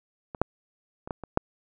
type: clicks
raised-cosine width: 1 ms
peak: -22 / -7 / -24 / -16 / -23 / -6 dBFS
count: 6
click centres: 0.348 / 0.416 / 1.075 / 1.108 / 1.237 / 1.374 s
effects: none